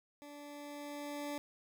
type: tone with level ramp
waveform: 20% pulse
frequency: 290.5 Hz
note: D4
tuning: 19 cents flat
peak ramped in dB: -45 to -33 dBFS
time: 0.22-1.38 s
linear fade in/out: 0 ms
effects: none